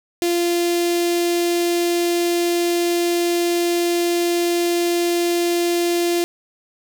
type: tone with notch filter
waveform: sawtooth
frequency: 345.8 Hz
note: F4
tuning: 17 cents flat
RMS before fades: -19 dBFS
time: 0.22-6.24 s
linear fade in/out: 0 ms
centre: 1200 Hz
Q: 0.62
effects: none